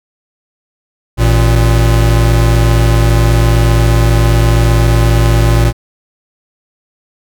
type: tone pair together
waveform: square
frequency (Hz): 54.41 / 115.3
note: A1 / A#2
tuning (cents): -19 / -19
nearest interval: octave + minor second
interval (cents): 1300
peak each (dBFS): -10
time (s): 1.17-5.73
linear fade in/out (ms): 50
effects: none